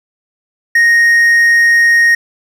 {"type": "tone", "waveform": "triangle", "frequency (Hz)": 1864.7, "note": "A#6", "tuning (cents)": 0, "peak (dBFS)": -4, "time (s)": [0.75, 2.15], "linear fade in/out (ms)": 5, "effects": []}